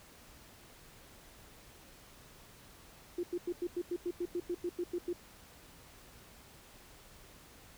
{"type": "tone bursts", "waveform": "sine", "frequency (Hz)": 350.8, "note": "F4", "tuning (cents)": 8, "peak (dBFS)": -32, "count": 14, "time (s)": [3.18, 5.131], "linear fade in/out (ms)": 5, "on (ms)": 53, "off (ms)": 93, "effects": ["pink hiss -57 dBFS RMS until 7.77 s"]}